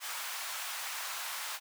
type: high-pass noise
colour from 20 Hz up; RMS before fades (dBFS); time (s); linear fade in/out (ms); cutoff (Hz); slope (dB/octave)
pink; -39; 0-1.6; 50; 860; 24
effects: none